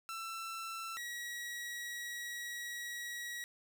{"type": "tone pair in turn", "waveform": "sawtooth", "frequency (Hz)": [1338, 1915], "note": ["E6", "A#6"], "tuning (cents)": [25, 46], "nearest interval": "tritone", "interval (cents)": 621, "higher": "second", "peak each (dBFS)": [-37, -37], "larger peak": "neither", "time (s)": [[0.09, 0.97], [0.97, 3.44]], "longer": "second", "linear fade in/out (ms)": 0, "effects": []}